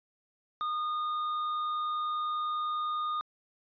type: tone with tanh clipping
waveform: sine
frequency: 1225 Hz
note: D#6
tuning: 27 cents flat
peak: -31 dBFS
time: 0.61-3.21 s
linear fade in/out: 0 ms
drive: 7 dB
effects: resampled to 11025 Hz